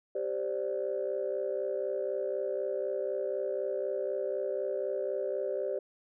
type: chord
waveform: sine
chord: G suspended fourth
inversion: none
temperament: equal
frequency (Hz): 392 / 523.3 / 587.3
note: G4 / C5 / D5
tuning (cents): 0 / 0 / 0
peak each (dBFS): -34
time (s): 0.15-5.79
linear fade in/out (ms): 5
effects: tanh soft clip ceiling -22 dBFS